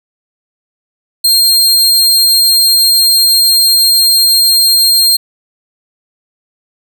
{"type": "tone", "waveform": "sawtooth", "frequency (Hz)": 4202, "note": "C8", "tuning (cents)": 7, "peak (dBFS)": -3, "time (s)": [1.24, 5.17], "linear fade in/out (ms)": 10, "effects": []}